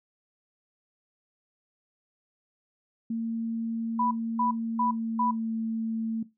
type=tone with pitch glide; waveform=sine; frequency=227.7 to 224.4 Hz; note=A#3 to A3; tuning=-40 to +34 cents; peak=-27 dBFS; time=3.1-6.23 s; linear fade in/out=5 ms; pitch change=-26 cents; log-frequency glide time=4.63-5.54 s
type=tone bursts; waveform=sine; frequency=987.8 Hz; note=B5; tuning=in tune; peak=-24 dBFS; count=4; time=3.99-5.31 s; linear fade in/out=5 ms; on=120 ms; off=280 ms
effects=noise-tail reverb RT60 0.2 s tail -17 dB re dry